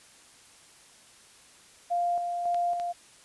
sine tone with tremolo, 698.5 Hz, F5, in tune, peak -24 dBFS, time 1.9-2.93 s, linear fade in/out 20 ms, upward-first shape square, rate 1.8 Hz, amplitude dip 40%
clicks, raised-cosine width 0.2 ms, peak -25 dBFS, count 2, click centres 2.545 / 2.799 s
effects white hiss -55 dBFS RMS until 3.24 s + resampled to 24000 Hz

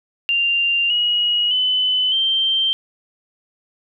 sine tone with pitch steps, 2786 / 2899 / 3017 / 3140 Hz, F7 / F#7 / F#7 / G7, -5 / -36 / +33 / +2 cents, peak -15 dBFS, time 0.29-2.73 s, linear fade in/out 0 ms, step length 610 ms, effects none

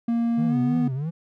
triangle tone with pitch glide, 233.2 to 245.5 Hz, A#3 to B3, +1 to -10 cents, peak -18 dBFS, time 0.08-0.88 s, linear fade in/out 5 ms, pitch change +89 cents, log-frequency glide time 0.48-0.56 s
triangle tone with vibrato, 146.5 Hz, D3, 4 cents flat, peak -23 dBFS, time 0.37-1.11 s, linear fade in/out 20 ms, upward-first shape triangle, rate 3.1 Hz, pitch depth 250 cents each way
effects none

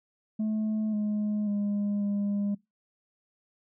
sine tone with pitch steps, 216 / 209.9 / 204.4 / 202.8 Hz, A3 / G#3 / G#3 / G#3, -32 / +19 / -27 / -41 cents, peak -23 dBFS, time 0.39-2.55 s, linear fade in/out 10 ms, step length 540 ms, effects noise-tail reverb RT60 0.2 s tail -24 dB re dry + tanh soft clip ceiling -25 dBFS

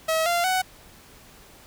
sawtooth tone with pitch steps, 642 / 692.1 / 746 Hz, E5 / F5 / F#5, -46 / -16 / +14 cents, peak -17 dBFS, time 0.08-0.62 s, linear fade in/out 10 ms, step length 180 ms, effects pink hiss -50 dBFS RMS until 1.66 s

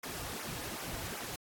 pink noise with flanger, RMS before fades -41 dBFS, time 0.03-1.36 s, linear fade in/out 5 ms, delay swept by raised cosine 0.23 to 5.33 ms, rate 2.6 Hz, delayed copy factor -1, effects AAC 64 kbps

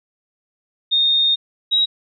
sine tone pair in turn, 3679 / 3828 Hz, A#7 / A#7, -24 / +45 cents, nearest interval minor second, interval 69 cents, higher second, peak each -13 / -13 dBFS, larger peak neither, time 0.91-1.36 / 1.71-1.86 s, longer first, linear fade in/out 20 ms, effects none

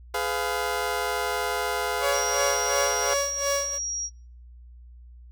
20% pulse chord, F diminished, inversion first, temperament just, 419.1 / 502.9 / 698.5 Hz, Ab4 / Cb5 / F5, +16 / +31 / 0 cents, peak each -25 dBFS, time 0.14-3.14 s, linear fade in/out 5 ms
sawtooth tone with tremolo, 562 Hz, C#5, 24 cents sharp, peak -19 dBFS, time 2-3.79 s, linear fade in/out 50 ms, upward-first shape sine, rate 2.8 Hz, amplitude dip 85%
sine tone, 5670 Hz, F8, 25 cents sharp, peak -28 dBFS, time 2.11-4.1 s, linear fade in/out 50 ms
effects noise-tail reverb RT60 0.4 s tail -24 dB re dry + added 60 Hz sine -44 dBFS peak until 5.31 s

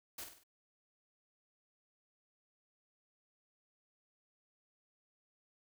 white noise with echo, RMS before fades -45 dBFS, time 0.18-0.24 s, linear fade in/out 5 ms, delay 49 ms, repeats 4, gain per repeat -6 dB, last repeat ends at 0.436 s, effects none

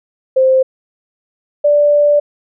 sine tone pair in turn, 523.3 / 585.9 Hz, C5 / D5, 0 / -4 cents, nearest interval major second, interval 196 cents, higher second, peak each -7 dBFS, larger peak neither, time 0.36-0.63 / 1.64-2.2 s, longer second, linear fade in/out 10 ms, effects none

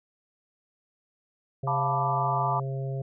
harmonic tone, 134.6 Hz, C3, 49 cents sharp, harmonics 1 / 3 / 4 / 5, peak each -29 / -39 / -41 / -43 dBFS, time 1.63-3.02 s, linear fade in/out 5 ms
sine chord, B half-diminished seventh, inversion second, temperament equal, 698.5 / 880 / 987.8 / 1174.7 Hz, F5 / A5 / B5 / D6, 0 / 0 / 0 / 0 cents, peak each -30 dBFS, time 1.67-2.6 s, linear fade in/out 5 ms
effects none

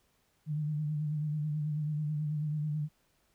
sine tone with vibrato, 151 Hz, D3, 48 cents sharp, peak -30 dBFS, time 0.46-2.89 s, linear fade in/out 50 ms, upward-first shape sine, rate 9.2 Hz, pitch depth 43 cents each way, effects pink hiss -72 dBFS RMS until 3.34 s

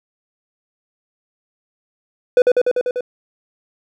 triangle tone with echo, 496.3 Hz, B4, 8 cents sharp, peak -5 dBFS, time 2.37-2.42 s, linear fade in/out 2 ms, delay 98 ms, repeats 6, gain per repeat -2 dB, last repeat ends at 3.008 s, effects none

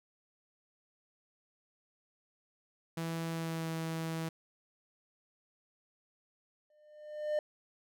sawtooth tone with pitch glide, 164.81 to 162.63 Hz, E3 to E3, 0 to -23 cents, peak -31 dBFS, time 2.97-4.29 s, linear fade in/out 5 ms, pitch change -23 cents, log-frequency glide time 3.28-3.69 s
triangle tone with exponential growth, 603 Hz, D5, 46 cents sharp, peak -25 dBFS, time 6.7-7.39 s, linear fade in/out 2 ms, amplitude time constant 150 ms
effects none

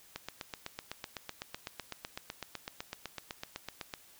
click train, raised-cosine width 0.2 ms, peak -21 dBFS, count 31, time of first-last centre 0.16-3.938 s, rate 7.94 Hz, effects white hiss -59 dBFS RMS until 4.19 s

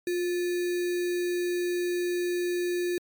sine tone with sample-and-hold, 353.7 Hz, F4, 22 cents sharp, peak -25 dBFS, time 0.07-2.98 s, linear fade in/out 2 ms, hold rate 2100 Hz, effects MP3 96 kbps

